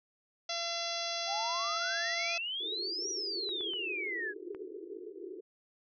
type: harmonic tone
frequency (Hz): 680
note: F5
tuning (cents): -46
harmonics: 1 / 2 / 3 / 4 / 5 / 6 / 7 / 8 / 9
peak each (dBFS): -39 / -45 / -45 / -45 / -41 / -42 / -41 / -44 / -44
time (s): 0.49-2.38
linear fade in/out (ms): 5
type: exponential two-way sweep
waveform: sine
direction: up then down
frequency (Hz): 747 to 5860 to 1623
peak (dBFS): -34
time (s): 1.26-4.34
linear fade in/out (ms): 50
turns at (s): 3.1
type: band-pass noise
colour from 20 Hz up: pink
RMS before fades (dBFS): -44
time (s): 2.6-5.41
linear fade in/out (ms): 10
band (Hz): 330 to 440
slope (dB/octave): 96
type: clicks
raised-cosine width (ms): 0.5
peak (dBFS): -36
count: 4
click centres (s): 3.491 / 3.609 / 3.736 / 4.548
effects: none